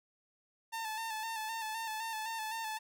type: tone with vibrato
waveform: sawtooth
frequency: 887 Hz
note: A5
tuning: 14 cents sharp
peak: -33 dBFS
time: 0.72-2.79 s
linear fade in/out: 20 ms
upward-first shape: square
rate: 3.9 Hz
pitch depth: 36 cents each way
effects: none